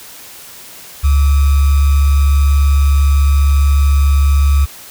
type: tone with sample-and-hold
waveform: sine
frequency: 70.4 Hz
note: C#2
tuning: 27 cents sharp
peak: -7 dBFS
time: 1.03-4.66 s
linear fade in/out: 20 ms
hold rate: 1225 Hz
effects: white hiss -35 dBFS RMS until 4.9 s